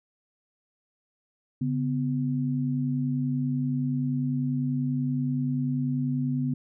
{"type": "tone pair together", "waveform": "sine", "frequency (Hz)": [141.09, 251.4], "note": ["C#3", "B3"], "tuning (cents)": [31, 31], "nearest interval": "minor seventh", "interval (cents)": 1000, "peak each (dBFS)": -27, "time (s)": [1.61, 6.54], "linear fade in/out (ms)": 5, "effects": []}